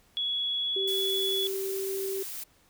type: tone with pitch glide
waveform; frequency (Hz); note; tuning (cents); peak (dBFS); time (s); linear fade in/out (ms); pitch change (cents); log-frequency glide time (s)
sine; 3368 to 3405; G#7 to G#7; +24 to +42; -27; 0.17-1.47; 0; +18; 0.62-1.06
type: tone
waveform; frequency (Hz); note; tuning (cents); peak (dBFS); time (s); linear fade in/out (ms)
sine; 387.4; G4; -20; -30; 0.76-2.23; 5
type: noise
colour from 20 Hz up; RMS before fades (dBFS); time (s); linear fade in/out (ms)
blue; -38; 0.87-2.44; 10
effects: pink hiss -63 dBFS RMS until 2.69 s